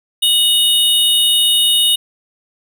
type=tone pair together; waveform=square; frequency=2933 / 3695 Hz; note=F#7 / A#7; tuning=-16 / -16 cents; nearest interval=major third; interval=400 cents; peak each=-14 dBFS; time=0.22-1.96 s; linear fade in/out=10 ms; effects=none